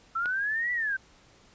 sine linear two-way sweep, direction up then down, 1318.5 to 1975.5 to 1529 Hz, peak -26 dBFS, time 0.15-0.97 s, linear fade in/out 10 ms, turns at 0.72 s
click, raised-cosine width 0.3 ms, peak -22 dBFS, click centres 0.258 s
effects pink hiss -58 dBFS RMS until 1.54 s + resampled to 16000 Hz

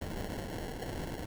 pink noise with sample-and-hold, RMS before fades -39 dBFS, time 0.01-1.26 s, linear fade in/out 10 ms, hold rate 1225 Hz, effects none

